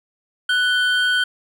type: tone pair together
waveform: triangle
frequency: 1487 / 3149 Hz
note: F#6 / G7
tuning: +8 / +7 cents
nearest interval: octave + minor second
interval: 1299 cents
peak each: -15 / -20 dBFS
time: 0.49-1.24 s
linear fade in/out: 5 ms
effects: none